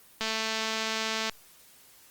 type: click train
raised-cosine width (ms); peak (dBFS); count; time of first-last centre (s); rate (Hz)
0.2; -13; 241; 0.21-1.296; 221
effects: white hiss -56 dBFS RMS until 2.1 s + Opus 32 kbps